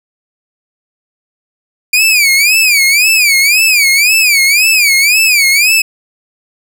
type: tone with vibrato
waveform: sawtooth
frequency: 2381 Hz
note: D7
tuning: 23 cents sharp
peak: -3 dBFS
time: 1.93-5.82 s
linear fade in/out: 5 ms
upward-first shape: sine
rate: 1.9 Hz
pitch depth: 180 cents each way
effects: none